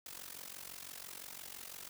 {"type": "noise with amplitude modulation", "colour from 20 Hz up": "white", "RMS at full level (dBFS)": -45, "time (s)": [0.06, 1.89], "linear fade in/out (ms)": 2, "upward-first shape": "sine", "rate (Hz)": 45.9, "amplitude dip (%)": 85, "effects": []}